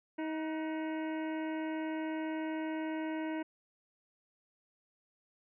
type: harmonic tone with a mistuned harmonic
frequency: 315.9 Hz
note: D#4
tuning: 26 cents sharp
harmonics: 1 / 2 / 3 / 5 / 6 / 7 / 8 / 9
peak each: -35 / -43 / -45 / -49 / -51 / -52 / -58 / -58 dBFS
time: 0.18-3.43 s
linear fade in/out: 10 ms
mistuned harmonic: 5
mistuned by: -69 cents
effects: none